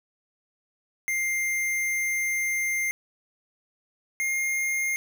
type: tone pair in turn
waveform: square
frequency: 2100 / 2124 Hz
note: C7 / C7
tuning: +6 / +25 cents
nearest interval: unison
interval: 19 cents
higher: second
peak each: -25 dBFS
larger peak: neither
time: 1.08-2.91 / 4.2-4.96 s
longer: first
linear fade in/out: 0 ms
effects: none